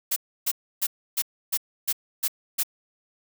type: noise bursts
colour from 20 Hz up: blue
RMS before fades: -24 dBFS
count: 8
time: 0.11-2.634 s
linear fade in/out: 10 ms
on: 53 ms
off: 300 ms
effects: none